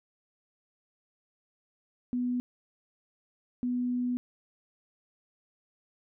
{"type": "tone bursts at uneven times", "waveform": "sine", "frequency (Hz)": 246.9, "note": "B3", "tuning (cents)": 0, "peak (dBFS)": -27, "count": 2, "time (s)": [[2.13, 2.4], [3.63, 4.17]], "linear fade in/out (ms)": 0, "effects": []}